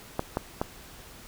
clicks, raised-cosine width 1 ms, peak -12 dBFS, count 3, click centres 0.194 / 0.371 / 0.615 s, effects pink hiss -48 dBFS RMS until 1.27 s

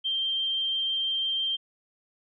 sine tone, 3157 Hz, G7, 12 cents sharp, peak -25 dBFS, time 0.04-1.57 s, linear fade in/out 20 ms, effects none

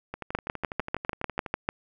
two click trains, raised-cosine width 0.5 ms, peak -19 / -10 dBFS, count 17 / 10, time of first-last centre 0.14-1.462 / 0.35-1.689 s, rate 12.1 / 6.72 Hz, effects none

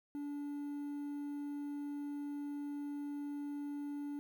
triangle tone with quantisation, 288.6 Hz, D4, 30 cents flat, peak -37 dBFS, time 0.15-4.19 s, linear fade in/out 0 ms, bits 11, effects none

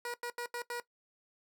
15% pulse tone bursts at uneven times, 480.4 Hz, B4, 48 cents flat, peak -30 dBFS, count 5, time 0.05-0.14 / 0.23-0.3 / 0.38-0.46 / 0.54-0.62 / 0.7-0.8 s, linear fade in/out 2 ms, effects noise-tail reverb RT60 0.1 s tail -17 dB re dry

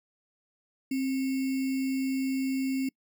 sine tone with sample-and-hold, 265.1 Hz, C4, 23 cents sharp, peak -26 dBFS, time 0.91-2.89 s, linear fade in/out 5 ms, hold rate 2450 Hz, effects noise-tail reverb RT60 0.1 s tail -26 dB re dry

